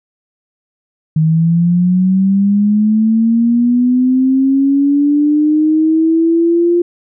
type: linear sweep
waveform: sine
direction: up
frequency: 155.56 to 349.2 Hz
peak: -8 dBFS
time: 1.16-6.82 s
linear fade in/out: 5 ms
effects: none